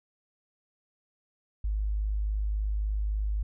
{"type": "tone", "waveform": "sine", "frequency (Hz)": 51.8, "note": "G#1", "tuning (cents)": -4, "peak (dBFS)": -26, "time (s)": [1.64, 3.43], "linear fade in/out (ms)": 5, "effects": []}